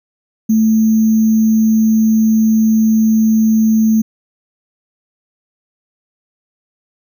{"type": "tone with sample-and-hold", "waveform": "sine", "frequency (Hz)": 220, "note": "A3", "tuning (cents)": 0, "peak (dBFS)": -8, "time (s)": [0.49, 4.02], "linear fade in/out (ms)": 10, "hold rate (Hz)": 6300, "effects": []}